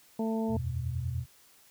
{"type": "harmonic tone", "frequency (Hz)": 222.8, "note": "A3", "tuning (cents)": 22, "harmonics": [1, 2, 3, 4], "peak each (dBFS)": [-29, -35, -39, -41], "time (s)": [0.19, 0.57], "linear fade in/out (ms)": 5}
{"type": "chord", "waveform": "sine", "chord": "E suspended second", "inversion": "none", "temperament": "equal", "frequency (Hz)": [82.41, 92.5, 123.47], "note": ["E2", "F#2", "B2"], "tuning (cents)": [0, 0, 0], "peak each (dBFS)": [-35, -37, -33], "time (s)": [0.48, 1.26], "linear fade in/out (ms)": 50}
{"effects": ["white hiss -60 dBFS RMS until 1.7 s"]}